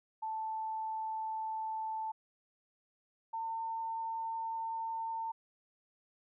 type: tone pair in turn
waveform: sine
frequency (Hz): 880 / 902.7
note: A5 / A5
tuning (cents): 0 / +44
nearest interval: unison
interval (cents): 44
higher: second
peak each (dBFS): -35 / -35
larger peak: neither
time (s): 0.22-2.12 / 3.33-5.32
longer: second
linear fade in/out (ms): 10
effects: none